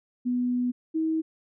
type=tone pair in turn; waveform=sine; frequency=246.9 / 319.4 Hz; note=B3 / D#4; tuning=0 / +45 cents; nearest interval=major third; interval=445 cents; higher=second; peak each=-23 dBFS; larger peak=neither; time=0.25-0.72 / 0.94-1.22 s; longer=first; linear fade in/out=20 ms; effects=none